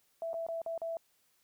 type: tone with dropouts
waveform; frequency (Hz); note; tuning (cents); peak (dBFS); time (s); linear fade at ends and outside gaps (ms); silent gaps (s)
sine; 662; E5; +7; -34; 0.22-0.97; 1; 0.332-0.341 / 0.466-0.486 / 0.617-0.662 / 0.778-0.817
effects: white hiss -72 dBFS RMS until 1.43 s